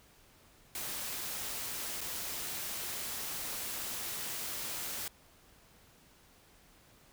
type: noise with dropouts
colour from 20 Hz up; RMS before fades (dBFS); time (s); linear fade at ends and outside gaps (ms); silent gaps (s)
white; -39; 0.75-5.08; 2; 2.008-2.013
effects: pink hiss -62 dBFS RMS until 7.12 s